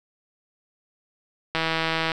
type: click train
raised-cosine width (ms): 0.3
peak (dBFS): -8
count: 93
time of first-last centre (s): 1.55-2.118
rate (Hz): 162
effects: none